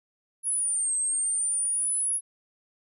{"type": "exponential two-way sweep", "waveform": "sine", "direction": "down then up", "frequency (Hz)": [10548, 8250, 10548], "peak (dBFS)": -24, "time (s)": [0.43, 2.21], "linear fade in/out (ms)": 50, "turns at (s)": 0.95, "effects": []}